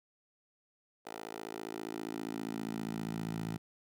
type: tone with high-pass filter sweep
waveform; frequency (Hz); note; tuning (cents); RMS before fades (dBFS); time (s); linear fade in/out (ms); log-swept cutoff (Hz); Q
10% pulse; 55; A1; 0; -40; 1.05-3.58; 20; 530 to 140; 2.2
effects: none